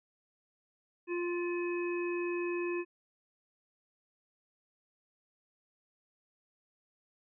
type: harmonic tone with a mistuned harmonic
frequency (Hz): 349.2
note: F4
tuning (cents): 0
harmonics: 1 / 3 / 5 / 7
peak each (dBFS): -32 / -44 / -47 / -42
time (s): 1.07-2.85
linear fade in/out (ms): 50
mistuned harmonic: 7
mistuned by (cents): +65
effects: none